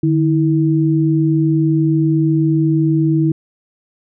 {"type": "tone pair together", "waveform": "sine", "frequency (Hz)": [150.98, 322.7], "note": ["D3", "E4"], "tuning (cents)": [48, -37], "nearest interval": "octave + minor second", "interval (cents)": 1315, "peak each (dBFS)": -14, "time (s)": [0.03, 3.32], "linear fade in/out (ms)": 5, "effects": []}